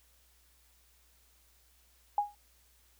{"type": "tone with exponential decay", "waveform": "sine", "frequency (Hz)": 824, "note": "G#5", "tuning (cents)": -14, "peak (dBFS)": -22, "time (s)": [2.18, 2.35], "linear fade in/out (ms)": 2, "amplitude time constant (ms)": 36, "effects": ["added 60 Hz sine -67 dBFS peak until 2.99 s", "white hiss -67 dBFS RMS until 2.99 s"]}